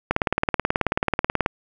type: click train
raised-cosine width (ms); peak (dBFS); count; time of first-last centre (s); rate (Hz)
0.5; -4; 26; 0.11-1.461; 18.5
effects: none